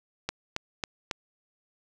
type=click train; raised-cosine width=0.2 ms; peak=-12 dBFS; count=4; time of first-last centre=0.29-1.112 s; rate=3.65 Hz; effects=none